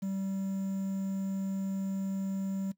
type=tone with quantisation; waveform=triangle; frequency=193.6 Hz; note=G3; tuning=21 cents flat; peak=-29 dBFS; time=0.02-2.72 s; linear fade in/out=10 ms; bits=9; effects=noise-tail reverb RT60 0.1 s tail -19 dB re dry